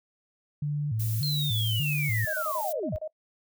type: tone with vibrato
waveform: sine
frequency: 127.3 Hz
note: C3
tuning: 47 cents flat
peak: -26 dBFS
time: 0.62-2.25 s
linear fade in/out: 5 ms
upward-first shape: square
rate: 1.7 Hz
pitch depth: 250 cents each way
type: noise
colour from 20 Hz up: violet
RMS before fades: -37 dBFS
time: 0.99-2.73 s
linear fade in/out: 10 ms
type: linear sweep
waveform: sine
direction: down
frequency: 4237 to 58.27 Hz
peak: -29 dBFS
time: 1.23-2.96 s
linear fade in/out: 0 ms
type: tone bursts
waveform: sine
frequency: 622.3 Hz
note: D#5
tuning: in tune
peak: -31 dBFS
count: 9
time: 2.27-3.078 s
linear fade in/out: 5 ms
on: 64 ms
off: 29 ms
effects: noise-tail reverb RT60 0.1 s tail -22 dB re dry